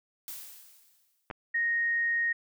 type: noise with exponential decay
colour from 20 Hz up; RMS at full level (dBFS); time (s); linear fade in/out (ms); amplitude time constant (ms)
blue; -39; 0.28-1.3; 0; 220
type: clicks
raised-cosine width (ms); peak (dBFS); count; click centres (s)
0.5; -23; 2; 1.302 / 1.311
type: tone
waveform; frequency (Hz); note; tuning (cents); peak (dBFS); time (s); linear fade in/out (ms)
sine; 1864.7; A#6; 0; -25; 1.54-2.33; 10
effects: none